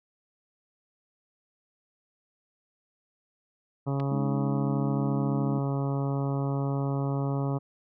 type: harmonic tone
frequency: 138.59 Hz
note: C#3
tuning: in tune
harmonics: 1 / 2 / 3 / 4 / 5 / 6 / 7 / 8 / 9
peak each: -27 / -33 / -37 / -39 / -41 / -43 / -44 / -45 / -46 dBFS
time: 3.86-7.59 s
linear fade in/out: 20 ms
type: clicks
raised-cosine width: 0.3 ms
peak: -27 dBFS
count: 2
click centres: 3.999 / 4.002 s
type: chord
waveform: sine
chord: Ab suspended fourth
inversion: none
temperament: equal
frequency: 207.7 / 277.2 / 311.1 Hz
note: Ab3 / Db4 / Eb4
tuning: 0 / 0 / 0 cents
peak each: -31 / -33 / -36 dBFS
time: 4.11-5.59 s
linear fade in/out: 5 ms
effects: none